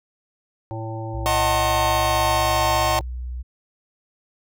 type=harmonic tone; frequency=111.7 Hz; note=A2; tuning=27 cents sharp; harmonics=1 / 3 / 5 / 7 / 8; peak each=-29 / -34 / -36 / -37 / -38 dBFS; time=0.71-3.01 s; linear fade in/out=0 ms
type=tone; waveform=sine; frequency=61.74 Hz; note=B1; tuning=in tune; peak=-27 dBFS; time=1.13-3.43 s; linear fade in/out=20 ms
type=chord; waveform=45% pulse; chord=D# diminished seventh; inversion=none; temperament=just; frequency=622.3 / 746.7 / 896 / 1075.3 Hz; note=D#5 / F#5 / A5 / C6; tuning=0 / +16 / +31 / +47 cents; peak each=-24 dBFS; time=1.26-2.99 s; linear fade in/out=0 ms
effects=none